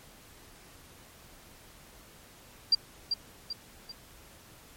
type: tone with echo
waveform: sine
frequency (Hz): 4739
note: D8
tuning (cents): +15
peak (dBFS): -18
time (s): 2.72-2.75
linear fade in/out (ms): 5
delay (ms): 390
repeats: 3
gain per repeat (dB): -7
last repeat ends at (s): 3.92
effects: pink hiss -54 dBFS RMS until 4.76 s + MP3 64 kbps